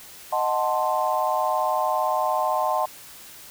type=chord; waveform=sine; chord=D# diminished seventh; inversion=none; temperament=equal; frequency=622.3 / 740 / 880 / 1046.5 Hz; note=D#5 / F#5 / A5 / C6; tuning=0 / 0 / 0 / 0 cents; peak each=-26 dBFS; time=0.32-2.86 s; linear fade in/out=10 ms; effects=white hiss -44 dBFS RMS until 3.5 s